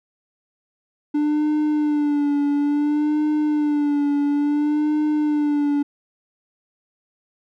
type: tone with vibrato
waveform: triangle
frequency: 294.9 Hz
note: D4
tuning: 7 cents sharp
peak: -15 dBFS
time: 1.14-5.83 s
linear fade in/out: 10 ms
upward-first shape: sine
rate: 0.58 Hz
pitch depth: 45 cents each way
effects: none